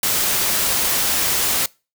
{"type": "noise", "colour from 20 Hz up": "white", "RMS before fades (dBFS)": -19, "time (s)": [0.03, 1.66], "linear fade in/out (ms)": 2, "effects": ["noise-tail reverb RT60 0.3 s tail -24 dB re dry"]}